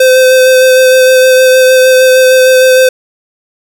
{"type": "tone with vibrato", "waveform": "square", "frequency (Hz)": 515, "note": "C5", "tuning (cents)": -28, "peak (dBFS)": -3, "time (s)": [0, 2.89], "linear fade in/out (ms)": 5, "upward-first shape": "sine", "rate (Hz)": 6.5, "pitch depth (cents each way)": 13, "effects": []}